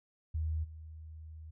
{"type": "tone with level steps", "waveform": "sine", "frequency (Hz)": 78.9, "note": "D#2", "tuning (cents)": 25, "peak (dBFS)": [-31, -45], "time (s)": [0.34, 1.51], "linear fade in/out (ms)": 10, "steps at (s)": 0.63, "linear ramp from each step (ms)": 20, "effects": []}